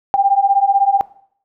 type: beating tone pair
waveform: sine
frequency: 784 / 800 Hz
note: G5 / G5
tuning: 0 / +35 cents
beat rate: 16 Hz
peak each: -14 dBFS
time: 0.14-1.01 s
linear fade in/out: 0 ms
effects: noise-tail reverb RT60 0.6 s tail -19 dB re dry